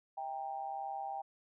sine tone with amplitude modulation, 791 Hz, G5, 15 cents sharp, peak -34 dBFS, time 0.17-1.22 s, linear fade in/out 10 ms, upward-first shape sine, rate 142 Hz, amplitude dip 75%, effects none

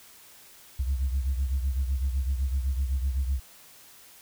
sine beating tone pair, 65.41 / 73.31 Hz, C2 / D2, 0 / -3 cents, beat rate 7.9 Hz, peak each -24 / -30 dBFS, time 0.79-3.4 s, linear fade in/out 10 ms, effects tanh soft clip ceiling -20 dBFS + white hiss -52 dBFS RMS until 4.21 s

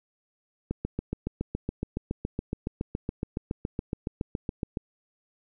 click train, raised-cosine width 3 ms, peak -16 dBFS, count 30, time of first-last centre 0.71-4.772 s, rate 7.14 Hz, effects none

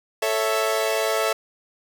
sawtooth chord, A major, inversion none, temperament equal, 440 / 554.4 / 659.3 Hz, A4 / C#5 / E5, 0 / 0 / 0 cents, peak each -21 / -23 / -20 dBFS, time 0.22-1.33 s, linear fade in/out 5 ms, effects none

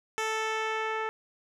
10% pulse tone with low-pass filter sweep, 439.9 Hz, A4, in tune, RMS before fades -31 dBFS, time 0.18-1.09 s, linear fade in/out 0 ms, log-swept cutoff 8700 to 1800 Hz, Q 0.74, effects none

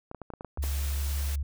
clicks, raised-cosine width 1 ms, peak -25 dBFS, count 9, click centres 0.114 / 0.147 / 0.217 / 0.303 / 0.337 / 0.409 / 0.447 / 0.574 / 0.639 s
sine tone with pitch glide, 70.1 to 70.63 Hz, C#2 to C#2, +20 to +33 cents, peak -27 dBFS, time 0.58-1.43 s, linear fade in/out 5 ms, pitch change +13 cents, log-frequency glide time 1.06-1.12 s
white noise, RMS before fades -40 dBFS, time 0.62-1.36 s, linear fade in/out 10 ms
effects none

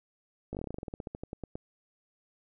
slowing click train, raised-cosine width 2 ms, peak -24 dBFS, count 20, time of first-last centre 0.53-1.555 s, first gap 18 ms, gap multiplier 1.11, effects none

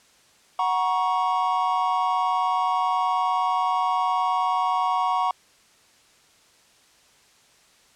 triangle chord, F# major, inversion none, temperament equal with one note detuned, 740 / 949.7 / 1108.7 Hz, F#5 / A#5 / C#6, 0 / +32 / 0 cents, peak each -23 dBFS, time 0.59-5.31 s, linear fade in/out 2 ms, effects white hiss -57 dBFS RMS until 7.95 s + low-pass 8000 Hz 12 dB/octave

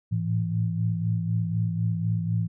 sine tone cluster, 108.8 / 112.8 / 167 Hz, A2 / A2 / E3, -19 / +44 / +23 cents, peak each -26 / -31 / -27 dBFS, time 0.11-2.48 s, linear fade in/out 20 ms, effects none

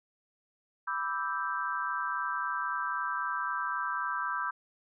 sine chord, E minor seventh, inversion second, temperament equal, 987.8 / 1174.7 / 1318.5 / 1568 Hz, B5 / D6 / E6 / G6, 0 / 0 / 0 / 0 cents, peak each -36 / -36 / -36 / -35 dBFS, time 0.87-4.51 s, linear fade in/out 10 ms, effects none

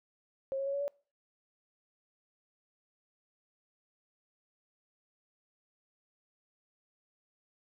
sine tone with pitch steps, 539 / 546.8 / 554.8 / 562.9 / 571.1 Hz, C#5 / C#5 / C#5 / C#5 / D5, -49 / -24 / +1 / +26 / -49 cents, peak -31 dBFS, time 0.52-0.88 s, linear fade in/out 0 ms, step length 72 ms, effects noise-tail reverb RT60 0.4 s tail -25 dB re dry

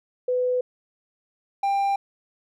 sine / triangle tone pair in turn, 500 / 793.7 Hz, B4 / G5, +21 / +21 cents, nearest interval minor sixth, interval 800 cents, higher second, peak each -20 / -18 dBFS, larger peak second, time 0.28-0.61 / 1.63-1.96 s, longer neither, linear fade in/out 5 ms, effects none

